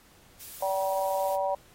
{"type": "noise", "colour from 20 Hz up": "blue", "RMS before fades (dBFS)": -43, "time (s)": [0.39, 1.37], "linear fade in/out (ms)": 20}
{"type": "harmonic tone", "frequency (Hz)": 192, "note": "G3", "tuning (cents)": -36, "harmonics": [3, 4, 5], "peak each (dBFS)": [-28, -30, -32], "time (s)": [0.62, 1.55], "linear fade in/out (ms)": 5}
{"effects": ["pink hiss -58 dBFS RMS until 1.74 s", "AAC 48 kbps"]}